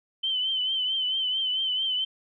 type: tone with vibrato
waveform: sine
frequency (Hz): 3066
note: G7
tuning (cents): -39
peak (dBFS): -24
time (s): 0.23-2.05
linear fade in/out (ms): 10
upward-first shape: triangle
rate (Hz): 4.5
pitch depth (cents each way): 61
effects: none